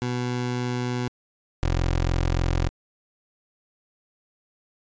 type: tone pair in turn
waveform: 20% pulse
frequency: 123.47 / 43.38 Hz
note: B2 / F1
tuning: 0 / -11 cents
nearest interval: octave + tritone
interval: 1811 cents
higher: first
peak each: -20 / -16 dBFS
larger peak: second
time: 0.02-1.08 / 1.63-2.69 s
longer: neither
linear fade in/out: 0 ms
effects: resampled to 16000 Hz